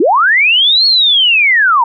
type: linear two-way sweep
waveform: sine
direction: up then down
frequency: 277.3 to 4366 to 893 Hz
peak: -6 dBFS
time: 0-1.84 s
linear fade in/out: 5 ms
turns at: 0.86 s
effects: none